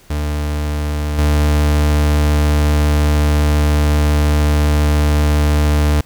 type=tone with level steps; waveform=40% pulse; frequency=74.4 Hz; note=D2; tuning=23 cents sharp; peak=-16 / -10 dBFS; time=0.1-6.01 s; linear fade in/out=5 ms; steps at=1.18 s; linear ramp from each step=5 ms; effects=pink hiss -47 dBFS RMS until 6.05 s